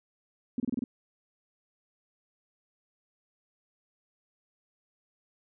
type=tone bursts; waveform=sine; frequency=246.9 Hz; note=B3; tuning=in tune; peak=-26 dBFS; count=6; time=0.58-0.84 s; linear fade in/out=2 ms; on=20 ms; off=28 ms; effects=none